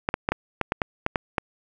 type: clicks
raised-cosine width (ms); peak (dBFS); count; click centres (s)
0.5; -7; 10; 0.089 / 0.141 / 0.289 / 0.32 / 0.613 / 0.721 / 0.818 / 1.064 / 1.158 / 1.382
effects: none